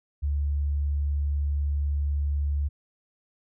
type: tone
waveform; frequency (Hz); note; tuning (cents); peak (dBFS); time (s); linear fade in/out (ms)
sine; 72; D2; -34; -23; 0.22-2.69; 20
effects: none